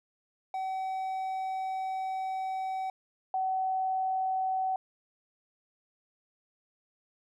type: tone pair in turn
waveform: triangle / sine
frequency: 760 / 756.5 Hz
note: F#5 / F#5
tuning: +46 / +38 cents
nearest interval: unison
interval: 8 cents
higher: first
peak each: -29 / -27 dBFS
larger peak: second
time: 0.54-2.9 / 3.34-4.76 s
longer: first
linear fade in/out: 2 ms
effects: none